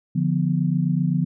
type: chord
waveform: sine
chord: B diminished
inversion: first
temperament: equal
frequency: 146.83 / 174.61 / 246.9 Hz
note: D3 / F3 / B3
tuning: 0 / 0 / 0 cents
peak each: -22 / -21 / -27 dBFS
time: 0.15-1.25 s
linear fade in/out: 10 ms
effects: none